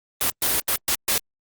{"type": "noise bursts at uneven times", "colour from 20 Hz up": "white", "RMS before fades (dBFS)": -21, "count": 5, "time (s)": [[0.21, 0.3], [0.42, 0.6], [0.68, 0.76], [0.88, 0.95], [1.08, 1.18]], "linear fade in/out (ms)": 2, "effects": ["Opus 32 kbps"]}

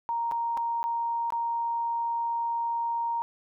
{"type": "tone with dropouts", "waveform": "sine", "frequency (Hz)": 932.3, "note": "A#5", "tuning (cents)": 0, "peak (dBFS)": -26, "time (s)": [0.09, 3.22], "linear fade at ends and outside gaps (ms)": 0, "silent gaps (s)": [[0.313, 0.32], [0.571, 0.575], [0.83, 0.84], [1.304, 1.323]], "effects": []}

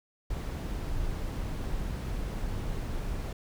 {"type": "noise", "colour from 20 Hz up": "brown", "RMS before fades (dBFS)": -33, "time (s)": [0.3, 3.33], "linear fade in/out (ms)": 5, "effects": []}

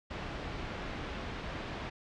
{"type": "low-pass noise", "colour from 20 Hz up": "pink", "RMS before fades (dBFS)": -40, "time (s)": [0.1, 1.9], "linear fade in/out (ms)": 10, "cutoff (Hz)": 3100, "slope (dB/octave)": 12, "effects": ["low-pass 6000 Hz 12 dB/octave"]}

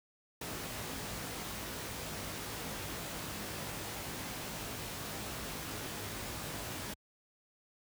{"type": "noise with comb filter", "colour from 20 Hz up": "pink", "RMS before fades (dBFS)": -41, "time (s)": [0.41, 6.94], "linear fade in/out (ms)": 5, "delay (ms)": 19, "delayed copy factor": 0.55, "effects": ["high-pass 60 Hz 12 dB/octave"]}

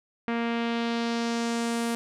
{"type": "tone with low-pass filter sweep", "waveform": "sawtooth", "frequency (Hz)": 233.1, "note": "A#3", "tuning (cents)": 0, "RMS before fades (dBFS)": -28, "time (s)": [0.28, 1.95], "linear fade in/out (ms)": 0, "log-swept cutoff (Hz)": [2200, 11000], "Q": 1.5, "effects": []}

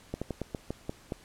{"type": "slowing click train", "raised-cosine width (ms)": 2, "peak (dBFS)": -19, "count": 8, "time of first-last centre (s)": [0.14, 1.122], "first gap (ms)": 76, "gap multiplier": 1.2, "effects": ["pink hiss -56 dBFS RMS until 1.24 s", "low-pass 11000 Hz 12 dB/octave"]}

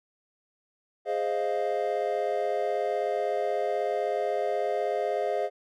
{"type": "chord", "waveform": "triangle", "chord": "F minor seventh", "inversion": "first", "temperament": "equal", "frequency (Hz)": [415.3, 523.3, 622.3, 698.5], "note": ["Ab4", "C5", "Eb5", "F5"], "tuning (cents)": [0, 0, 0, 0], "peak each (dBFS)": [-29, -30, -29, -29], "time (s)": [1.05, 5.5], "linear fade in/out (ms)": 50, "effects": []}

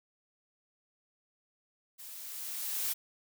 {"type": "noise with level ramp", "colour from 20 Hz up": "blue", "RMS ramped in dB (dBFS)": [-48, -32], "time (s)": [1.98, 2.94], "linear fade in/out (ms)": 20, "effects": []}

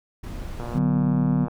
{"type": "noise", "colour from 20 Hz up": "brown", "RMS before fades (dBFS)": -33, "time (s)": [0.23, 0.79], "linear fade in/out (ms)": 10}
{"type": "click train", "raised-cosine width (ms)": 1, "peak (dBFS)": -21, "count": 106, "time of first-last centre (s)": [0.6, 1.482], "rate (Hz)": 119}
{"type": "chord", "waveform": "sine", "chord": "B minor", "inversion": "first", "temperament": "equal", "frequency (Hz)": [146.83, 185, 246.9], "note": ["D3", "F#3", "B3"], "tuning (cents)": [0, 0, 0], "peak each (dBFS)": [-22, -23, -23], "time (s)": [0.73, 1.48], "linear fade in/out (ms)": 50}
{"effects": []}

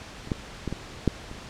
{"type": "clicks", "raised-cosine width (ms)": 3, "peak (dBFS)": [-27, -12, -16, -17, -7, -26], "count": 6, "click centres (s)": [0.274, 0.318, 0.677, 0.726, 1.077, 1.314], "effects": ["pink hiss -42 dBFS RMS until 1.49 s", "low-pass 6000 Hz 12 dB/octave"]}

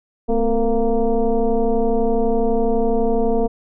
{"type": "tone with frequency modulation", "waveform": "sine", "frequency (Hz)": 220, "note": "A3", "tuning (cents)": 0, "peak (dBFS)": -14, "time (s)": [0.28, 3.48], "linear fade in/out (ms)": 20, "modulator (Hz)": 236, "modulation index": 1.8, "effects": []}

